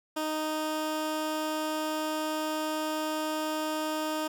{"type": "tone", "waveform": "15% pulse", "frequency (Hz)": 310.1, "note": "D#4", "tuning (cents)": -6, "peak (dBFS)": -23, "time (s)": [0.16, 4.28], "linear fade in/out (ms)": 10, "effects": []}